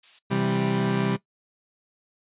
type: noise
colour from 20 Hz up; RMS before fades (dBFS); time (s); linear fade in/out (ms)
violet; -36; 0.03-0.19; 5
type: chord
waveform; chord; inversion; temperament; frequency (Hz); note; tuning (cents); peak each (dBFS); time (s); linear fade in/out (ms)
30% pulse; C major; none; equal; 130.81 / 164.81 / 196; C3 / E3 / G3; 0 / 0 / 0; -24 / -28 / -22; 0.3-1.17; 20
effects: noise-tail reverb RT60 0.1 s tail -17 dB re dry + resampled to 8000 Hz